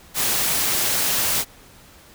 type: noise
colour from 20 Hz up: white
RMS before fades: -21 dBFS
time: 0.14-1.45 s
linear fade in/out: 50 ms
effects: pink hiss -48 dBFS RMS until 2.14 s